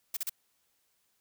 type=noise bursts; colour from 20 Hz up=blue; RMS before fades=-33 dBFS; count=3; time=0.14-0.296 s; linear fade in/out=5 ms; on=28 ms; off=36 ms; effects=white hiss -74 dBFS RMS until 1.2 s